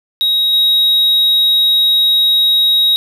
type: tone with level steps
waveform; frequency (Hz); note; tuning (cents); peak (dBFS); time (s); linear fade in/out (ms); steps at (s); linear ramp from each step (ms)
triangle; 3800; A#7; +33; -9 / -7; 0.21-2.96; 0; 0.53; 2
effects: none